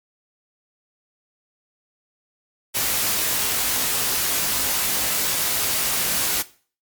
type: noise with comb filter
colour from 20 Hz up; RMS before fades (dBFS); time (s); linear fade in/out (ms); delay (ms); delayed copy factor
white; -22; 2.74-6.43; 20; 19; +0.6
effects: noise-tail reverb RT60 0.4 s tail -17 dB re dry + MP3 96 kbps